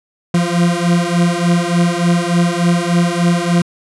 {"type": "beating tone pair", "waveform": "40% pulse", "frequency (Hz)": [171.4, 174.8], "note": ["F3", "F3"], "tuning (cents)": [-32, 2], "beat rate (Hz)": 3.4, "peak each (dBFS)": -14, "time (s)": [0.34, 3.62], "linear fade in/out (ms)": 5, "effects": ["resampled to 24000 Hz"]}